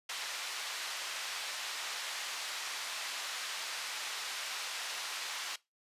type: band-pass noise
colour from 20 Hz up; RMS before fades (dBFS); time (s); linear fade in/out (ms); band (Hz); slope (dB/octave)
white; -40; 0.09-5.56; 5; 870 to 4900; 12
effects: noise-tail reverb RT60 0.2 s tail -20 dB re dry + resampled to 32000 Hz